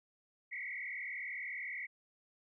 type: tone with frequency modulation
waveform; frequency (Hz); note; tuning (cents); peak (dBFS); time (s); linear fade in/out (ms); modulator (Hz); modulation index
sine; 2093; C7; 0; -39; 0.51-1.87; 20; 40.1; 4.1
effects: none